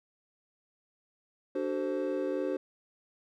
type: chord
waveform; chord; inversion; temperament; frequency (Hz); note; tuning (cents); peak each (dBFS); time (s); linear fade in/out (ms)
triangle; D dominant seventh; none; equal with one note detuned; 293.7 / 378 / 440 / 523.3; D4 / F#4 / A4 / C5; 0 / +37 / 0 / 0; -33 / -32 / -38 / -32; 1.55-2.57; 5
effects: none